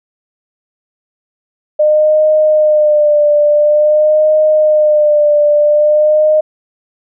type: tone with vibrato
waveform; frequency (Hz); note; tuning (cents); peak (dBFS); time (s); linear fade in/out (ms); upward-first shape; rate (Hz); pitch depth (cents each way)
sine; 604; D5; +48; -6; 1.79-6.41; 10; sine; 0.48; 37
effects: none